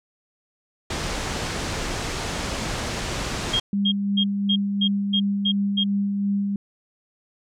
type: low-pass noise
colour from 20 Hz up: pink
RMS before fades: -28 dBFS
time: 0.9-3.6 s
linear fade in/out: 5 ms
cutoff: 7900 Hz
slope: 24 dB/octave
type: tone bursts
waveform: sine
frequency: 3241 Hz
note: G#7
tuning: 43 cents flat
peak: -19 dBFS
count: 8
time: 3.53-5.84 s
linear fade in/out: 10 ms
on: 70 ms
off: 250 ms
type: tone with tremolo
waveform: sine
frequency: 200.3 Hz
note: G3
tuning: 38 cents sharp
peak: -19 dBFS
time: 3.73-6.56 s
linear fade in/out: 2 ms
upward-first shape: sine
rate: 2.8 Hz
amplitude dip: 30%
effects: none